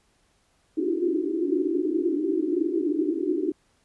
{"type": "band-pass noise", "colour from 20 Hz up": "white", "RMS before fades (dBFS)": -25, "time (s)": [0.77, 3.52], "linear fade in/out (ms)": 2, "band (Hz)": [290, 380], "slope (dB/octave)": 96, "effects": ["pink hiss -66 dBFS RMS until 3.84 s", "resampled to 24000 Hz"]}